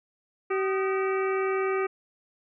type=harmonic tone with a mistuned harmonic; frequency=383.4 Hz; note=G4; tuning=38 cents flat; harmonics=1 / 2 / 3 / 4 / 5 / 6 / 7; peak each=-25 / -37 / -32 / -40 / -39 / -37 / -45 dBFS; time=0.5-1.87 s; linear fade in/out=10 ms; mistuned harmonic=3; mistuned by=+120 cents; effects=none